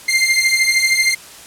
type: beating tone pair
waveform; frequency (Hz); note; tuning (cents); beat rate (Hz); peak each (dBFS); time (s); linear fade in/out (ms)
sawtooth; 2093 / 2106; C7 / C7; 0 / +11; 13; -12; 0.08-1.15; 10
effects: white hiss -38 dBFS RMS until 1.46 s + low-pass 11000 Hz 12 dB/octave